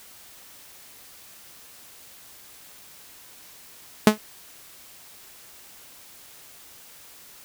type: tone with exponential decay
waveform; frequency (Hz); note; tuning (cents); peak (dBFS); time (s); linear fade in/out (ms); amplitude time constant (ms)
sawtooth; 213.8; A3; -49; -3; 4.07-4.18; 2; 23
effects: white hiss -48 dBFS RMS until 7.44 s

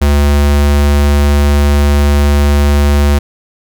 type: tone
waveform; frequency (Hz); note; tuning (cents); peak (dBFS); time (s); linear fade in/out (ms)
square; 72.1; D2; -31; -7; 0.01-3.19; 10
effects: none

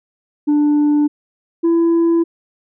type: tone pair in turn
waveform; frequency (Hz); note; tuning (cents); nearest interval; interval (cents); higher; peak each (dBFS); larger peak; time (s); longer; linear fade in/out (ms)
sine; 295.1 / 334.8; D4 / E4; +8 / +27; major second; 219; second; -8; neither; 0.47-1.08 / 1.63-2.24; neither; 20
effects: tanh soft clip ceiling -10 dBFS

